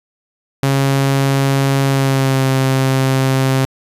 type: tone with pitch glide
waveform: sawtooth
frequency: 136.8 to 132.98 Hz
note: C#3 to C3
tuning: -23 to +28 cents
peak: -8 dBFS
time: 0.63-3.65 s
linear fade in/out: 0 ms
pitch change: -49 cents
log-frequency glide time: 1.85-2.46 s
effects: resampled to 32000 Hz